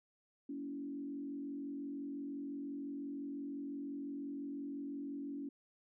sine tone with frequency modulation, 282.4 Hz, C#4, 32 cents sharp, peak -40 dBFS, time 0.49-5.49 s, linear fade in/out 5 ms, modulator 45.8 Hz, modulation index 0.72, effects none

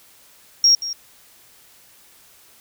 sine tone with echo, 5588 Hz, F8, in tune, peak -9 dBFS, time 0.64-0.75 s, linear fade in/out 2 ms, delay 180 ms, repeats 1, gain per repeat -15 dB, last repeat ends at 0.93 s, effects tanh soft clip ceiling -6 dBFS + white hiss -51 dBFS RMS until 2.6 s

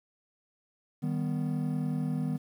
triangle chord, Eb augmented, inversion none, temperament equal, 155.56 / 196 / 246.9 Hz, Eb3 / G3 / B3, 0 / 0 / 0 cents, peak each -29 / -34 / -31 dBFS, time 1.02-2.38 s, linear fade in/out 20 ms, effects 10-bit

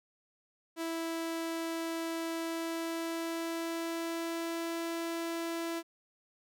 sawtooth tone with pitch glide, 329.6 to 333.6 Hz, E4 to E4, 0 to +21 cents, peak -30 dBFS, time 0.76-5.83 s, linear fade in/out 50 ms, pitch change +21 cents, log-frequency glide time 2.34-4.82 s, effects none

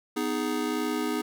square chord, G# minor, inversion first, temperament just, 249.2 / 311.5 / 415.3 Hz, B3 / D#4 / G#4, +16 / +2 / 0 cents, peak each -32 / -31 / -33 dBFS, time 0.16-1.22 s, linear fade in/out 10 ms, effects none

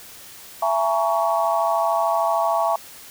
sine chord, A# half-diminished seventh, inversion second, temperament just, 671.3 / 839.1 / 932.3 / 1118.8 Hz, E5 / G#5 / A#5 / C#6, +31 / +18 / 0 / +16 cents, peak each -21 / -24 / -25 / -24 dBFS, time 0.62-2.76 s, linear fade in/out 5 ms, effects white hiss -42 dBFS RMS until 3.1 s

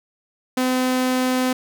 sawtooth tone, 255.3 Hz, C4, 42 cents flat, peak -14 dBFS, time 0.57-1.53 s, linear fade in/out 5 ms, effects none

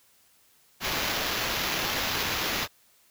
blue noise with sample-and-hold, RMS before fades -29 dBFS, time 0.8-2.68 s, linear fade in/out 50 ms, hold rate 8820 Hz, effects white hiss -62 dBFS RMS until 3.1 s

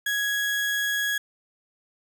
35% pulse tone, 1664 Hz, G#6, 3 cents sharp, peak -22 dBFS, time 0.06-1.18 s, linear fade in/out 5 ms, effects none

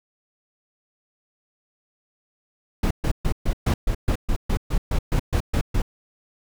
brown noise bursts, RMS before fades -20 dBFS, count 15, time 2.83-5.82 s, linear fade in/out 5 ms, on 78 ms, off 130 ms, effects none

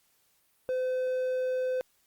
triangle tone, 511 Hz, C5, 41 cents flat, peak -25 dBFS, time 0.69-1.81 s, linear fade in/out 0 ms, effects white hiss -69 dBFS RMS until 2.06 s + Opus 48 kbps

